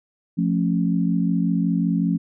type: chord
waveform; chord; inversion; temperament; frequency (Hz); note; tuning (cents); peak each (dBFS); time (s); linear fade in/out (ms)
sine; F augmented; none; equal with one note detuned; 174.61 / 220 / 274; F3 / A3 / C#4; 0 / 0 / -20; -20 / -24 / -24; 0.37-2.18; 20
effects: none